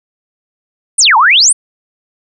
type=exponential two-way sweep; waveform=sine; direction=down then up; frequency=9956 to 830.6 to 9956 Hz; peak=-4 dBFS; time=0.98-1.53 s; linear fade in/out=10 ms; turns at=1.17 s; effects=none